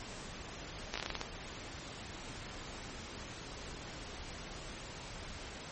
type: slowing click train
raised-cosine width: 0.2 ms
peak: -18 dBFS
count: 9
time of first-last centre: 0.94-1.214 s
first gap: 16 ms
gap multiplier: 1.21
effects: pink hiss -46 dBFS RMS until 5.71 s + MP3 32 kbps